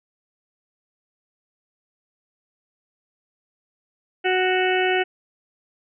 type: harmonic tone with a mistuned harmonic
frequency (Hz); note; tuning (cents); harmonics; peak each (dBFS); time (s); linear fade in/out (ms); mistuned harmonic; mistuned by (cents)
370; F#4; 0; 1 / 2 / 4 / 5 / 6 / 7 / 8; -21 / -24 / -27 / -28 / -29 / -29 / -30; 4.24-5.04; 20; 7; +17
effects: none